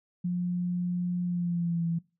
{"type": "tone with pitch glide", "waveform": "sine", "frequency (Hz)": [177.5, 167.54], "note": ["F3", "E3"], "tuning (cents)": [28, 28], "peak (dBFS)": -26, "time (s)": [0.24, 1.99], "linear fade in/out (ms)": 10, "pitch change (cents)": -100, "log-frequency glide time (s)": [1.24, 1.86], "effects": ["noise-tail reverb RT60 0.3 s tail -22 dB re dry"]}